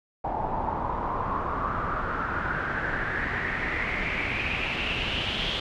pink noise with low-pass filter sweep, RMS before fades -29 dBFS, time 0.24-5.6 s, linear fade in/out 5 ms, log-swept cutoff 820 to 3300 Hz, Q 5.9, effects none

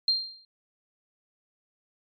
sine tone with exponential decay, 4186 Hz, C8, in tune, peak -17 dBFS, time 0.08-0.45 s, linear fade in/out 2 ms, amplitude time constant 80 ms, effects tanh soft clip ceiling -14 dBFS + MP3 48 kbps

